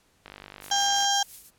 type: click train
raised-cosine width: 0.3 ms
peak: -25 dBFS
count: 40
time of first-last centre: 0.26-1.045 s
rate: 49.7 Hz
type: noise with tremolo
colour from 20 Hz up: violet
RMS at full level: -38 dBFS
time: 0.6-1.51 s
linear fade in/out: 50 ms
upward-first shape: triangle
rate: 5.7 Hz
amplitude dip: 65%
type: harmonic tone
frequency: 800 Hz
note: G5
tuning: 35 cents sharp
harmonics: 1 / 2 / 4 / 5 / 6 / 7 / 8 / 9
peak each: -25 / -32 / -27 / -38 / -38 / -29 / -30 / -37 dBFS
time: 0.71-1.23 s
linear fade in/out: 5 ms
effects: pink hiss -64 dBFS RMS until 1.58 s + low-pass 12000 Hz 12 dB/octave